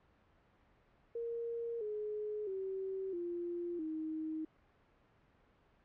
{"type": "tone with pitch steps", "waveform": "sine", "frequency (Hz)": [466.2, 422.6, 383.1, 347.2, 314.8], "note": ["A#4", "G#4", "G4", "F4", "D#4"], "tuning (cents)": [0, 30, -40, -10, 20], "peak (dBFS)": -37, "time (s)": [1.15, 4.45], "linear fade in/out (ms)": 5, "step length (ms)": 660, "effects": ["pink hiss -69 dBFS RMS until 5.84 s", "low-pass 2000 Hz 12 dB/octave"]}